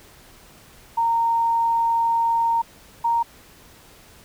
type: tone pair in turn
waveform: sine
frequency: 923 / 930.5 Hz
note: A#5 / A#5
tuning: -17 / -3 cents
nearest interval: unison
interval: 14 cents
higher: second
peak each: -17 dBFS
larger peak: neither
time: 0.97-2.62 / 3.04-3.23 s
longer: first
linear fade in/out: 10 ms
effects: pink hiss -49 dBFS RMS until 4.24 s